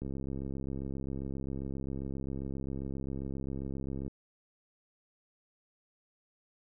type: click train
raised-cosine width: 3 ms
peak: -26 dBFS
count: 275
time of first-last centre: 0.02-4.079 s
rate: 67.5 Hz
effects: none